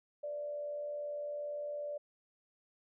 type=tone with frequency modulation; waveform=sine; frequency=586 Hz; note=D5; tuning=4 cents flat; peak=-37 dBFS; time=0.23-1.98 s; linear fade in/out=10 ms; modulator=82.4 Hz; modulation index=0.27; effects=none